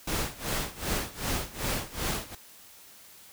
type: noise with tremolo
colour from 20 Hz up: pink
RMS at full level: -29 dBFS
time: 0.07-2.35 s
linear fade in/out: 5 ms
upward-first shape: sine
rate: 2.6 Hz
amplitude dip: 90%
effects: white hiss -52 dBFS RMS until 3.32 s